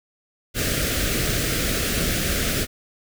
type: band-stop noise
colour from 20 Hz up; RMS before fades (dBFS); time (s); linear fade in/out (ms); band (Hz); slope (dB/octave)
pink; -23; 0.54-2.67; 50; 660 to 1300; 48
effects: none